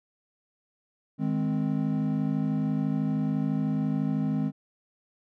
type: chord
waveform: triangle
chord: Ab major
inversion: second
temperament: equal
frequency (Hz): 155.56 / 207.7 / 261.6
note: Eb3 / Ab3 / C4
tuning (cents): 0 / 0 / 0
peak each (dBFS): -27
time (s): 1.18-4.52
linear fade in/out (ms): 50
effects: none